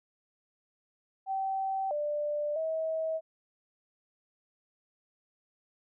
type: tone with pitch steps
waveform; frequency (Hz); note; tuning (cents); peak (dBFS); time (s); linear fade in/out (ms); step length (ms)
sine; 772 / 592 / 641; G5 / D5 / E5; -27 / +14 / -49; -29; 1.26-3.21; 50; 650
effects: none